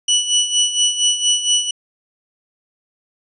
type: tone with tremolo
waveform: 25% pulse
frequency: 2955 Hz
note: F#7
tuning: 3 cents flat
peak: -8 dBFS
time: 0.08-1.71 s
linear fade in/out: 5 ms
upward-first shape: sine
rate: 4.3 Hz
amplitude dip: 70%
effects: resampled to 24000 Hz